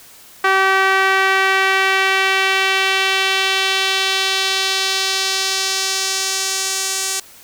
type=tone with band-pass filter sweep; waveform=sawtooth; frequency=384.1 Hz; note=G4; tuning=35 cents flat; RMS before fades=-17 dBFS; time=0.44-7.2 s; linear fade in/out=5 ms; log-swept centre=1500 to 7400 Hz; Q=1.5; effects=white hiss -43 dBFS RMS until 7.43 s